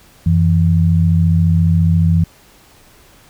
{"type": "tone pair together", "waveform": "sine", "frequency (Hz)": [90.38, 164.81], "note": ["F#2", "E3"], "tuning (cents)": [-40, 0], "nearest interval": "minor seventh", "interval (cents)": 1040, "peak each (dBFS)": -12, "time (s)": [0.26, 2.24], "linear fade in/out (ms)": 5, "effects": ["pink hiss -47 dBFS RMS until 3.29 s"]}